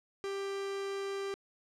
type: tone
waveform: 45% pulse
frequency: 394.1 Hz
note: G4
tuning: 9 cents sharp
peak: -35 dBFS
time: 0.24-1.34 s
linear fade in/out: 0 ms
effects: low-pass 7000 Hz 12 dB/octave + 11-bit